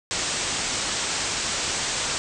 white low-pass noise, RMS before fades -27 dBFS, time 0.11-2.18 s, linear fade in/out 0 ms, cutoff 8400 Hz, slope 96 dB/octave, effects none

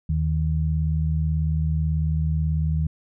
sine tone pair together, 78.25 / 156.5 Hz, D#2 / D#3, +10 / +10 cents, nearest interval octave, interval 1200 cents, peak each -22 / -23 dBFS, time 0.09-2.87 s, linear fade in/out 5 ms, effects none

